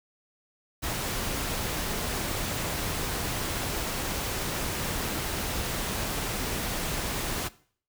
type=noise; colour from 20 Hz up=pink; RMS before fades=-31 dBFS; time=0.82-7.49 s; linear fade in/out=20 ms; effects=noise-tail reverb RT60 0.5 s tail -19 dB re dry